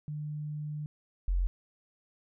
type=tone pair in turn; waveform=sine; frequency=150 / 44.6 Hz; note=D3 / F1; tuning=+37 / +37 cents; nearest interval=octave + major sixth; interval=2100 cents; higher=first; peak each=-34 / -25 dBFS; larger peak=second; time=0.08-0.86 / 1.28-1.47 s; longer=first; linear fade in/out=0 ms; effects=none